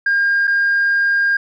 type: tone with dropouts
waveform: sine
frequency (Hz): 1611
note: G6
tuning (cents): +47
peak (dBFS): -11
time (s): 0.06-1.37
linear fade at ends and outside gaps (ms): 5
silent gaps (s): 0.472-0.476
effects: tanh soft clip ceiling -10 dBFS